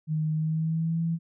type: tone with pitch glide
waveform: sine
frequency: 155.56 to 165.76 Hz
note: D#3 to E3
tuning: 0 to +10 cents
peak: -24 dBFS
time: 0.07-1.19 s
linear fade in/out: 50 ms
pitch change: +110 cents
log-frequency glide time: 0.33-1.01 s
effects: none